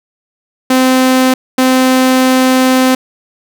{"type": "tone bursts at uneven times", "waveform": "sawtooth", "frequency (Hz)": 258.4, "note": "C4", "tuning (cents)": -21, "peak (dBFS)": -3, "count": 2, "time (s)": [[0.7, 1.34], [1.58, 2.95]], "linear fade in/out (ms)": 5, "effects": []}